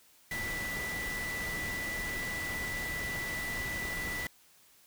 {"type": "tone in noise", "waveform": "sine", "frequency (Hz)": 1975.5, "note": "B6", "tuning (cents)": 0, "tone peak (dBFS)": -35, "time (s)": [0.31, 4.27], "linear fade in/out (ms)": 2, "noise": "pink", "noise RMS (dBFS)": -40, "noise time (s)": [0.31, 4.27], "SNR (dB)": 2, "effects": ["white hiss -62 dBFS RMS until 4.86 s"]}